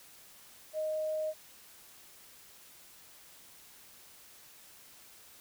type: tone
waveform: sine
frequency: 622 Hz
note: D#5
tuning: 1 cent flat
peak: -31 dBFS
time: 0.73-1.34 s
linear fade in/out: 50 ms
effects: white hiss -56 dBFS RMS until 5.4 s